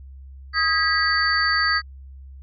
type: tone cluster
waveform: sine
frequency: 1256 / 1631 / 1943 / 4574 Hz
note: D#6 / G#6 / B6 / D8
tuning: +16 / -32 / -29 / -47 cents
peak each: -23 dBFS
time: 0.53-1.82 s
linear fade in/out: 50 ms
effects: added 67 Hz sine -38 dBFS peak until 2.42 s